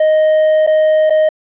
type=tone with dropouts; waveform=triangle; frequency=622.3 Hz; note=D#5; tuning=in tune; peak=-6 dBFS; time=0-1.29 s; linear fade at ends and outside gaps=5 ms; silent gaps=0.666-0.673 / 1.098-1.104 s; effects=resampled to 8000 Hz + 8-bit